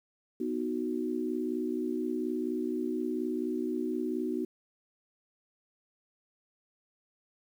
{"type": "chord", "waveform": "sine", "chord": "B major", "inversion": "none", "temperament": "equal", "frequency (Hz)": [246.9, 311.1, 370], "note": ["B3", "D#4", "F#4"], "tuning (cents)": [0, 0, 0], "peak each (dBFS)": -34, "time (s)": [0.4, 4.45], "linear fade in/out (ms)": 5, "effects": ["10-bit"]}